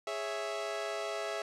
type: chord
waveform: sawtooth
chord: C# minor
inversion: second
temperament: equal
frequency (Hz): 415.3 / 554.4 / 659.3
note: G#4 / C#5 / E5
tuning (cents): 0 / 0 / 0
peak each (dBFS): -36 / -38 / -33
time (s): 0.07-1.42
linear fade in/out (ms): 2
effects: low-pass 7000 Hz 12 dB/octave